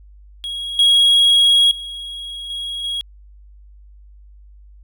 triangle tone with level steps, 3306 Hz, G#7, 9 cents flat, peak -22 / -8 / -26 / -22 / -19 dBFS, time 0.44-3.01 s, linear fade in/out 0 ms, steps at 0.79 / 1.71 / 2.5 / 2.84 s, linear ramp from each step 2 ms, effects added 50 Hz sine -41 dBFS peak until 4.83 s

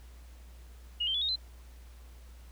sine tone with pitch steps, 2875 / 3135 / 3419 / 3728 / 4066 Hz, F7 / G7 / G#7 / A#7 / B7, +50 / -1 / +50 / -1 / +50 cents, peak -28 dBFS, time 1-1.36 s, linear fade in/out 10 ms, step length 72 ms, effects added 60 Hz sine -48 dBFS peak until 2.51 s + pink hiss -61 dBFS RMS until 2.51 s

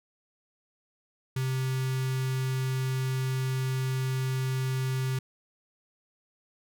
square tone with notch filter, 130.81 Hz, C3, in tune, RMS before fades -29 dBFS, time 1.36-5.19 s, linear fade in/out 5 ms, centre 630 Hz, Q 0.8, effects none

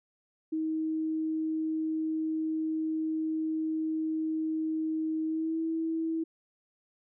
sine tone with pitch glide, 316.3 to 324.6 Hz, D#4 to E4, +29 to -27 cents, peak -28 dBFS, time 0.52-6.24 s, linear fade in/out 10 ms, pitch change +44 cents, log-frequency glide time 5.26-5.59 s, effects none

